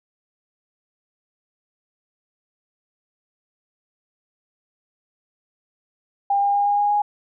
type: tone with pitch steps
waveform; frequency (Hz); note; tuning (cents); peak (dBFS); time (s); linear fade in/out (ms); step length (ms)
sine; 801 / 806.1 / 811.2 / 816.4 / 821.6 / 826.9; G5 / G5 / G#5 / G#5 / G#5 / G#5; +37 / +48 / -41 / -30 / -19 / -8; -16; 6.3-7.02; 5; 120
effects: none